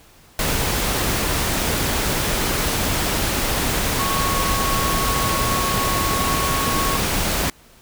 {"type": "tone in noise", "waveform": "sine", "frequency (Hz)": 1104, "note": "C#6", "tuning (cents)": -7, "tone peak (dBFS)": -23, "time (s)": [3.99, 6.97], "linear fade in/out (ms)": 2, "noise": "pink", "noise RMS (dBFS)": -21, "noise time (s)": [0.39, 7.5], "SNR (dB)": -5, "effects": ["pink hiss -50 dBFS RMS until 7.81 s"]}